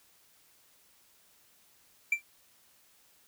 triangle tone with exponential decay, 2349 Hz, D7, in tune, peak -19 dBFS, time 2.12-2.22 s, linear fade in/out 5 ms, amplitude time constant 20 ms, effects white hiss -64 dBFS RMS until 3.27 s

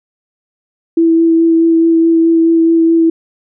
sine tone with vibrato, 329.6 Hz, E4, in tune, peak -6 dBFS, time 0.97-3.1 s, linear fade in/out 5 ms, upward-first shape sine, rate 4.7 Hz, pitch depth 12 cents each way, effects none

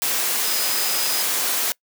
sine tone in noise, 5020 Hz, D#8, 15 cents sharp, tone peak -28 dBFS, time 0.45-1.22 s, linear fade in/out 0 ms, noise white, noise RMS -22 dBFS, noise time 0.02-1.72 s, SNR -9 dB, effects noise-tail reverb RT60 0.1 s tail -24 dB re dry + high-pass 300 Hz 12 dB/octave

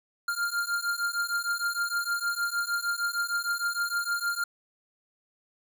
square beating tone pair, 1396.9 / 1403.4 Hz, F6 / F6, 0 / +8 cents, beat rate 6.5 Hz, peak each -31 dBFS, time 0.28-4.44 s, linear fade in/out 5 ms, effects none

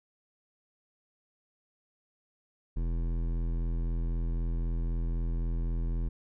triangle tone with hard clipping, 41.94 Hz, E1, 31 cents sharp, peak -30 dBFS, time 2.76-6.09 s, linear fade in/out 10 ms, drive 18 dB, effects none

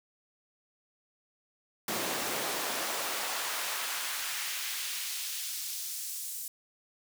pink noise with high-pass filter sweep, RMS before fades -35 dBFS, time 1.88-6.48 s, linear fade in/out 2 ms, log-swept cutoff 250 to 8400 Hz, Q 0.8, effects none

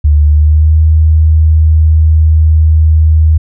sine tone with pitch glide, 74.2 to 78.61 Hz, D2 to D#2, +18 to +18 cents, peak -3 dBFS, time 0.04-3.38 s, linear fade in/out 10 ms, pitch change +100 cents, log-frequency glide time 0.21-0.79 s, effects none

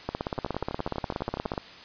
two click trains, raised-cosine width 1 ms, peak -14 / -19 dBFS, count 26 / 15, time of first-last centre 0.09-1.578 / 0.38-1.537 s, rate 16.8 / 12.1 Hz, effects white hiss -46 dBFS RMS until 1.84 s + resampled to 11025 Hz

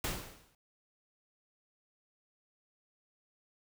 pink noise with exponential decay, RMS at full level -32 dBFS, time 0.04-0.55 s, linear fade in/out 2 ms, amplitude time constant 110 ms, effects none

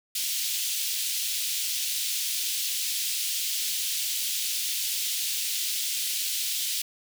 pink high-pass noise, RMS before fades -29 dBFS, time 0.15-6.82 s, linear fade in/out 5 ms, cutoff 3000 Hz, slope 24 dB/octave, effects none

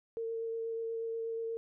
sine tone with vibrato, 454.9 Hz, A#4, 42 cents flat, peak -34 dBFS, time 0.17-1.57 s, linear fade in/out 0 ms, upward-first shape sine, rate 8.3 Hz, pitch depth 11 cents each way, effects none

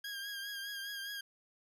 20% pulse tone with vibrato, 1623 Hz, G#6, 40 cents flat, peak -35 dBFS, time 0.04-1.21 s, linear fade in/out 5 ms, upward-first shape triangle, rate 4.9 Hz, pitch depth 46 cents each way, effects none

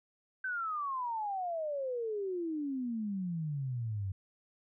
sine exponential sweep, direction down, 1553 to 93.1 Hz, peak -33 dBFS, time 0.44-4.12 s, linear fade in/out 5 ms, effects none

